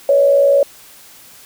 sine tone with frequency modulation, 561 Hz, C#5, 21 cents sharp, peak -8 dBFS, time 0.09-0.63 s, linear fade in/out 2 ms, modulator 60 Hz, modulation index 0.63, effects white hiss -42 dBFS RMS until 1.45 s

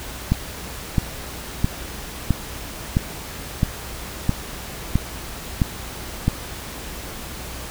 click train, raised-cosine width 5 ms, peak -4 dBFS, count 10, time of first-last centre 0.32-6.28 s, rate 1.51 Hz, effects added 60 Hz sine -39 dBFS peak until 7.7 s + pink hiss -34 dBFS RMS until 7.7 s

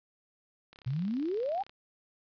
click train, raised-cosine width 0.2 ms, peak -34 dBFS, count 34, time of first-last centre 0.73-1.695 s, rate 34.2 Hz
sine exponential sweep, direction up, 119.3 to 830.6 Hz, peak -29 dBFS, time 0.86-1.63 s, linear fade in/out 10 ms
effects resampled to 11025 Hz + 10-bit

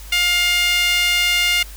sawtooth tone with high-pass filter, 707 Hz, F5, 21 cents sharp, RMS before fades -17 dBFS, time 0.12-1.63 s, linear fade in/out 5 ms, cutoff 2400 Hz, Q 3.8, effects added 50 Hz sine -34 dBFS peak until 1.76 s + white hiss -41 dBFS RMS until 1.76 s

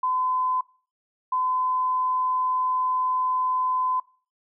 sine tone pair in turn, 1018 / 1018 Hz, C6 / C6, -48 / -48 cents, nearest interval unison, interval 0 cents, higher neither, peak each -21 dBFS, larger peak neither, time 0.03-0.61 / 1.32-4 s, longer second, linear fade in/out 5 ms, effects noise-tail reverb RT60 0.4 s tail -22 dB re dry

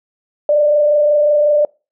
sine tone with frequency modulation, 593 Hz, D5, 17 cents sharp, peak -9 dBFS, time 0.49-1.65 s, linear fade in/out 2 ms, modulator 25.5 Hz, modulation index 0.5, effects noise-tail reverb RT60 0.3 s tail -25 dB re dry

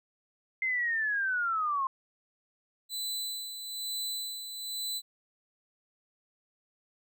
sine linear sweep, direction down, 2093 to 1046.5 Hz, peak -27 dBFS, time 0.62-1.87 s, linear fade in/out 2 ms
sawtooth tone with tremolo, 4000 Hz, B7, 21 cents sharp, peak -29 dBFS, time 2.89-5.02 s, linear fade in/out 50 ms, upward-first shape sine, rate 1.1 Hz, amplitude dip 55%
effects none

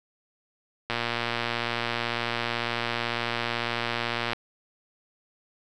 click train, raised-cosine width 0.3 ms, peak -11 dBFS, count 406, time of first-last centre 0.9-4.332 s, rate 118 Hz, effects none

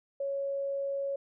sine tone, 554.4 Hz, C#5, in tune, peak -30 dBFS, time 0.2-1.16 s, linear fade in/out 5 ms, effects none

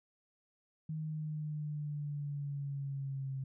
sine linear sweep, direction down, 157.1 to 133.5 Hz, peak -36 dBFS, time 0.89-3.44 s, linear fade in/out 5 ms, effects none

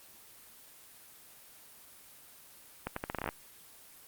accelerating click train, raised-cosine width 0.5 ms, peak -18 dBFS, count 11, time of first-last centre 2.87-3.29 s, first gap 94 ms, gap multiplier 0.8, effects white hiss -55 dBFS RMS until 4.07 s + Opus 24 kbps

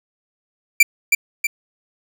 45% pulse tone with echo, 2349 Hz, D7, in tune, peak -6 dBFS, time 0.8-0.83 s, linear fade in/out 5 ms, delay 320 ms, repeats 2, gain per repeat -5 dB, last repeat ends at 1.47 s, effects none

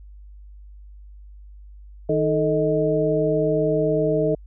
harmonic tone with a mistuned harmonic, 156.4 Hz, D#3, 9 cents sharp, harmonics 1 / 2 / 3 / 4, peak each -25 / -25 / -21 / -23 dBFS, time 2.09-4.35 s, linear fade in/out 5 ms, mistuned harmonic 3, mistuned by -110 cents, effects added 50 Hz sine -40 dBFS peak until 4.46 s

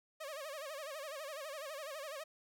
sawtooth tone with vibrato, 587.3 Hz, D5, in tune, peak -39 dBFS, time 0.2-2.24 s, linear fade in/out 10 ms, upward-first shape sine, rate 12 Hz, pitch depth 150 cents each way, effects none

